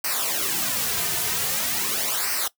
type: noise with flanger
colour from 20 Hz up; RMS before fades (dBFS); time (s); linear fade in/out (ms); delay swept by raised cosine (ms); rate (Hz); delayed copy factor
white; -25; 0.04-2.48; 5; 0.28 to 3.68; 0.44; -0.75
effects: noise-tail reverb RT60 0.1 s tail -19 dB re dry